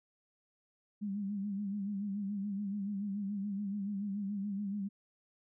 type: tone with vibrato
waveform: sine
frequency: 201.2 Hz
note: G3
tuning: 45 cents sharp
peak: -34 dBFS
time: 1.01-4.89 s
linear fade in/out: 20 ms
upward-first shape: sine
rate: 7 Hz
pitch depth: 68 cents each way
effects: none